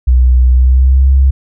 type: tone with pitch glide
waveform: sine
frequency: 62.5 to 66.99 Hz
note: B1 to C2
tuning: +21 to +41 cents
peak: -4 dBFS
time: 0.07-1.31 s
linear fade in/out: 10 ms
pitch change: +120 cents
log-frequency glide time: 0.5-1.09 s
effects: none